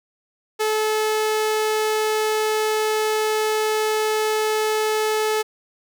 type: tone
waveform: sawtooth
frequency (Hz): 432.1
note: A4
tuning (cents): -31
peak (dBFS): -15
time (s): 0.59-5.43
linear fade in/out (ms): 20
effects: none